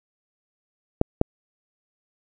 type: clicks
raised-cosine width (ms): 2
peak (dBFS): -3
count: 2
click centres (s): 1.014 / 1.214
effects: none